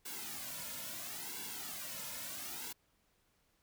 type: noise with flanger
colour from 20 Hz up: white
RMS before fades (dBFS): -44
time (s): 0.05-2.73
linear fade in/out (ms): 10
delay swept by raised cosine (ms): 1.6 to 2.6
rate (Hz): 0.74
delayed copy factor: -0.9
effects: pink hiss -75 dBFS RMS until 3.62 s